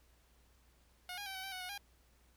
10% pulse tone with pitch steps, 723 / 815 / 773 / 757 / 776 / 740 / 729 / 807 Hz, F#5 / G#5 / G5 / F#5 / G5 / F#5 / F#5 / G#5, -40 / -33 / -24 / +39 / -18 / 0 / -26 / -50 cents, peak -34 dBFS, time 1.09-1.778 s, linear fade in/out 2 ms, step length 86 ms, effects added 60 Hz sine -67 dBFS peak until 2.36 s + pink hiss -71 dBFS RMS until 2.36 s

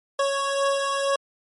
25% pulse beating tone pair, 553 / 555.1 Hz, C#5 / C#5, -4 / +2 cents, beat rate 2.1 Hz, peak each -19 / -24 dBFS, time 0.19-1.16 s, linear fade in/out 5 ms, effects MP3 48 kbps

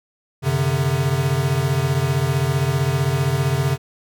square tone cluster, 92.2 / 132.7 / 148.1 Hz, F#2 / C3 / D3, -6 / +25 / +15 cents, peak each -28 / -20 / -23 dBFS, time 0.42-3.78 s, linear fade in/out 50 ms, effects none

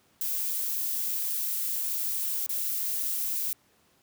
violet noise with dropouts, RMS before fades -30 dBFS, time 0.21-3.53 s, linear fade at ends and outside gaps 0 ms, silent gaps 2.463-2.493 s, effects pink hiss -65 dBFS RMS until 4.02 s + high-pass 100 Hz 12 dB/octave

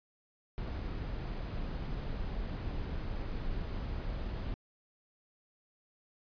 brown noise, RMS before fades -37 dBFS, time 0.58-4.54 s, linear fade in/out 0 ms, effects resampled to 11025 Hz

